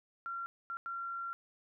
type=tone bursts at uneven times; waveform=sine; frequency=1372 Hz; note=F6; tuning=31 cents flat; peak=-37 dBFS; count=3; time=0.26-0.46 / 0.7-0.77 / 0.86-1.33 s; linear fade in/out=0 ms; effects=none